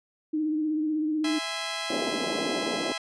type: tone with vibrato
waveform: sine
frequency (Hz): 308.4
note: D#4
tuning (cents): -15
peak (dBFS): -24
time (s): 0.33-1.39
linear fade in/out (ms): 10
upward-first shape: sine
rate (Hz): 16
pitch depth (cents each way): 37
type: chord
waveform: 10% pulse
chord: E augmented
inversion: none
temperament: just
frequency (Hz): 659.3 / 824.1 / 1030.1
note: E5 / G#5 / B#5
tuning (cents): 0 / -14 / -27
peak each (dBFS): -25 / -28 / -28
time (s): 1.24-2.98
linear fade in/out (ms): 5
type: band-pass noise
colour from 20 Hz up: pink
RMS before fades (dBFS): -31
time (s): 1.9-2.92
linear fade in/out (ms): 0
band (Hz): 240 to 680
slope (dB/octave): 24
effects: resampled to 22050 Hz